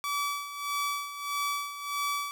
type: tone with tremolo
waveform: sawtooth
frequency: 1149 Hz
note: D6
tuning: 38 cents flat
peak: -24 dBFS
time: 0.04-2.31 s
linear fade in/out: 0 ms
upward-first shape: sine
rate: 1.6 Hz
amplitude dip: 70%
effects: none